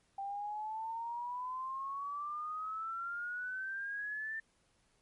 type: exponential sweep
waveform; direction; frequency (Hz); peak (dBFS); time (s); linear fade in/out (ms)
sine; up; 784 to 1793; -37; 0.18-4.4; 5
effects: pink hiss -73 dBFS RMS until 5.01 s + MP3 48 kbps